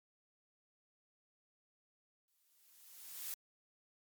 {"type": "noise with exponential growth", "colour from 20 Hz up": "blue", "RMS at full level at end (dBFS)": -41, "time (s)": [2.28, 3.34], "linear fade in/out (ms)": 1, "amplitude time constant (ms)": 230, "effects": ["MP3 96 kbps"]}